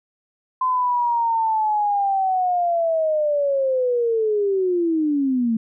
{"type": "linear sweep", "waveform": "sine", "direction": "down", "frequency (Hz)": [1030, 220], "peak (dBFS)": -17, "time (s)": [0.61, 5.57], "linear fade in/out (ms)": 5, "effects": []}